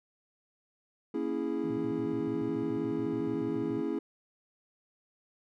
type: chord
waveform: triangle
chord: A# half-diminished seventh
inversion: none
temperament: equal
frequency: 233.1 / 277.2 / 329.6 / 415.3 Hz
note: A#3 / C#4 / E4 / G#4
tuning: 0 / 0 / 0 / 0 cents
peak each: -36 / -33 / -32 / -34 dBFS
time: 1.14-3.99 s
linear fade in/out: 5 ms
type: tone with vibrato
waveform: triangle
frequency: 138.9 Hz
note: C#3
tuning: 4 cents sharp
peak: -38 dBFS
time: 1.63-3.82 s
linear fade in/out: 20 ms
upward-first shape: square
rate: 7 Hz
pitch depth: 270 cents each way
effects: none